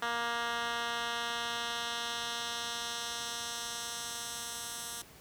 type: tone with band-pass filter sweep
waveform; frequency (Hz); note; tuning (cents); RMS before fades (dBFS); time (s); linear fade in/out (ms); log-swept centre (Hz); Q
10% pulse; 235.1; A#3; +15; -37; 0.02-5.02; 5; 1900 to 9300; 0.95
effects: pink hiss -55 dBFS RMS until 5.2 s + high-pass 60 Hz 12 dB/octave